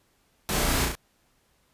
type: noise with echo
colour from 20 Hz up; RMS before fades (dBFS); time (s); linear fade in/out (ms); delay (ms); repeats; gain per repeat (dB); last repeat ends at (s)
pink; -27; 0.49-0.85; 0; 34; 3; -3; 0.952
effects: pink hiss -67 dBFS RMS until 1.73 s + resampled to 32000 Hz